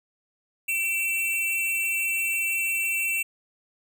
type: tone pair together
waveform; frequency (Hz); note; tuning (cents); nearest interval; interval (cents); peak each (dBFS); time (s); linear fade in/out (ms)
square; 2317 / 2697; D7 / E7; -24 / +39; minor third; 263; -33 / -25; 0.68-3.23; 10
effects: none